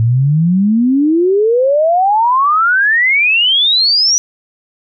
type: exponential sweep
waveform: sine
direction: up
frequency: 109.6 to 5920 Hz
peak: -8 dBFS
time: 0-4.18 s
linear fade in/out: 0 ms
effects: none